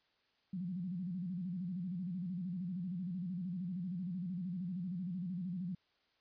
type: tone with vibrato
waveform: sine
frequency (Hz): 180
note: F#3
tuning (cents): -47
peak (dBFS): -37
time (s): 0.53-5.75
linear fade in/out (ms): 5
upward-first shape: square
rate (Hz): 13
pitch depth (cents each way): 100
effects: white hiss -75 dBFS RMS until 6.2 s + resampled to 11025 Hz